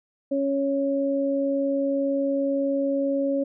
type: tone pair together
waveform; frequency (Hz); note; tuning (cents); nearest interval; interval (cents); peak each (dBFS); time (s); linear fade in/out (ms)
sine; 276.3 / 554.4; C#4 / C#5; -6 / 0; octave; 1206; -24; 0.31-3.44; 10
effects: none